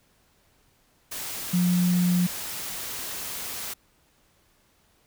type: tone in noise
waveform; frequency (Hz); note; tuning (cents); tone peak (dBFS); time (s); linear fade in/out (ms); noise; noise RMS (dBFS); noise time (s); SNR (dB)
sine; 178.1; F3; +34; -19; 1.53-2.27; 10; white; -34; 1.11-3.74; +12
effects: pink hiss -64 dBFS RMS until 5.06 s